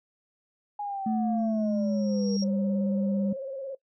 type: linear sweep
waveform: sine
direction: down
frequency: 830.6 to 466.2 Hz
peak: -30 dBFS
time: 0.79-2.37 s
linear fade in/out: 5 ms
type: tone with pitch glide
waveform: sine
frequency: 220 to 198.28 Hz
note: A3 to G3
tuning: 0 to +20 cents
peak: -24 dBFS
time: 1.06-3.33 s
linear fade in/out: 5 ms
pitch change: -180 cents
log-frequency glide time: 1.47-2.37 s
type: tone with exponential growth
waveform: sine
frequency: 5588 Hz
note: F8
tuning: in tune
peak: -33 dBFS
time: 1.38-2.44 s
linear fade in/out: 5 ms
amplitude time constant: 230 ms
type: tone with vibrato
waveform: sine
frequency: 540 Hz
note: C#5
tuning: 45 cents flat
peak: -32 dBFS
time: 2.42-3.75 s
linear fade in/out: 5 ms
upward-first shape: square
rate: 18 Hz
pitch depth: 39 cents each way
effects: noise-tail reverb RT60 0.1 s tail -20 dB re dry + tanh soft clip ceiling -15 dBFS